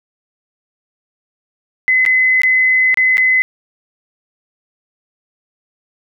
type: tone with dropouts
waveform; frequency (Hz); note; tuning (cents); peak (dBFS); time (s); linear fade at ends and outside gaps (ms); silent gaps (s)
sine; 2032; B6; +49; -9; 1.88-3.42; 0; 2.052-2.062 / 2.418-2.434 / 2.943-2.973 / 3.171-3.18
effects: none